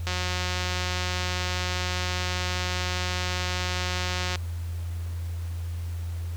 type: click train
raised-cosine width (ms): 0.2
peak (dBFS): -12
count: 777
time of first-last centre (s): 0.07-4.357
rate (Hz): 181
effects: added 85 Hz sine -29 dBFS peak until 6.36 s + pink hiss -49 dBFS RMS until 6.36 s